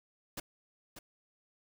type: noise with echo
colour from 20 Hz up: pink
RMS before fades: -40 dBFS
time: 0.37-0.4 s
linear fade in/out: 5 ms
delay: 590 ms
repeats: 1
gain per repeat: -9 dB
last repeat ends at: 0.99 s
effects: none